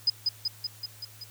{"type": "tone with echo", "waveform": "sine", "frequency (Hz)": 5000, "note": "D#8", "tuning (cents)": 8, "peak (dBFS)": -19, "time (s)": [0.07, 0.1], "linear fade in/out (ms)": 5, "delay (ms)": 190, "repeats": 6, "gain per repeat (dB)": -3, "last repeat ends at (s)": 1.24, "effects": ["added 107 Hz sine -52 dBFS peak until 1.3 s", "white hiss -52 dBFS RMS until 1.3 s"]}